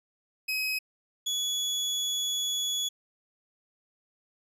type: tone pair in turn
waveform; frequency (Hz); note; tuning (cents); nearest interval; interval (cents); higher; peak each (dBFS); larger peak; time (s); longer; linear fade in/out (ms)
30% pulse; 2540 / 3390; D#7 / G#7; +35 / +35; perfect fourth; 500; second; -25; neither; 0.48-0.79 / 1.26-2.89; second; 10
effects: resampled to 32000 Hz